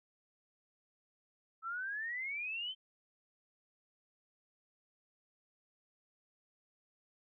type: exponential sweep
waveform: sine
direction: up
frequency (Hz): 1301 to 3136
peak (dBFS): -37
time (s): 1.62-2.75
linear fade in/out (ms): 50
effects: none